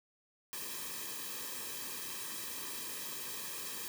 white noise with comb filter, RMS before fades -42 dBFS, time 0.53-3.88 s, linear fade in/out 0 ms, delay 1.4 ms, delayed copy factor -0.95, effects none

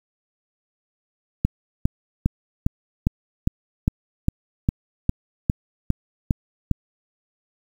click train, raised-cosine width 5 ms, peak -5 dBFS, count 14, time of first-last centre 1.45-6.713 s, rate 2.47 Hz, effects 7-bit

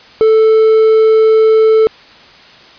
triangle tone with quantisation, 440 Hz, A4, in tune, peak -3 dBFS, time 0.21-1.87 s, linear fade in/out 0 ms, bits 5, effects white hiss -39 dBFS RMS until 2.78 s + resampled to 11025 Hz

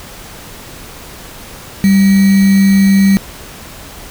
sine tone with sample-and-hold, 195.4 Hz, G3, 5 cents flat, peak -5 dBFS, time 1.84-3.17 s, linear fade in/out 0 ms, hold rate 2100 Hz, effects pink hiss -32 dBFS RMS until 4.1 s

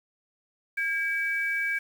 sine tone pair together, 1621 / 2292 Hz, G#6 / D7, -42 / -43 cents, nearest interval tritone, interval 599 cents, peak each -28 dBFS, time 0.77-1.79 s, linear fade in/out 10 ms, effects 8-bit

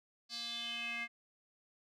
square tone with band-pass filter sweep, 234.7 Hz, A#3, 12 cents sharp, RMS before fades -41 dBFS, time 0.29-1.08 s, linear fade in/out 50 ms, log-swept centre 4600 to 2100 Hz, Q 5.8, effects none

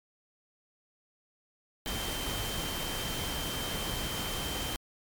sine tone in noise, 3125 Hz, G7, 6 cents flat, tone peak -39 dBFS, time 1.86-4.76 s, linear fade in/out 0 ms, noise pink, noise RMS -35 dBFS, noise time 1.86-4.76 s, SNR -7 dB, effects MP3 96 kbps

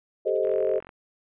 sine chord, A half-diminished seventh, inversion third, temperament equal with one note detuned, 392 / 436.5 / 523.3 / 622.3 Hz, G4 / A4 / C5 / Eb5, 0 / -14 / 0 / 0 cents, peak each -27 dBFS, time 0.25-0.8 s, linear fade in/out 20 ms
violet noise bursts, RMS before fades -42 dBFS, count 4, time 0.27-0.536 s, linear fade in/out 5 ms, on 32 ms, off 46 ms
click train, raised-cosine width 0.5 ms, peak -29 dBFS, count 21, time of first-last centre 0.45-0.892 s, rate 45.3 Hz
effects resampled to 8000 Hz

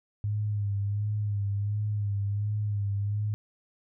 sine tone with vibrato, 102.8 Hz, G#2, 17 cents flat, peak -26 dBFS, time 0.24-3.34 s, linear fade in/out 0 ms, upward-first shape sine, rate 1.4 Hz, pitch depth 45 cents each way, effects none

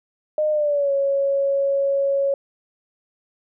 sine tone with pitch glide, 611 to 553.9 Hz, D#5 to C#5, -32 to -1 cents, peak -17 dBFS, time 0.38-2.34 s, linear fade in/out 2 ms, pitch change -169 cents, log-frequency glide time 0.51-0.92 s, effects none

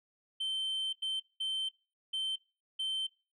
sine tone bursts at uneven times, 3100 Hz, G7, 20 cents flat, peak -29 dBFS, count 5, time 0.4-0.93 / 1.02-1.2 / 1.4-1.69 / 2.13-2.36 / 2.79-3.07 s, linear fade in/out 10 ms, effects noise-tail reverb RT60 0.3 s tail -22 dB re dry + tanh soft clip ceiling -31 dBFS

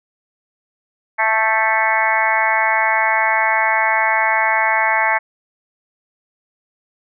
harmonic tone with a mistuned harmonic, 220 Hz, A3, in tune, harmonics 3 / 4 / 5 / 6 / 7 / 8 / 9 / 10, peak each -24 / -18 / -24 / -28 / -24 / -22 / -21 / -21 dBFS, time 1.18-5.19 s, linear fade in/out 20 ms, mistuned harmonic 7, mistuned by +32 cents, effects none

